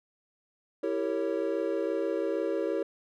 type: chord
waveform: triangle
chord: E diminished seventh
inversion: none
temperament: equal with one note detuned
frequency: 329.6 / 392 / 458.2 / 554.4 Hz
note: E4 / G4 / Bb4 / Db5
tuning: 0 / 0 / -30 / 0 cents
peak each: -31 dBFS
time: 0.83-2.83 s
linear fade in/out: 5 ms
effects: none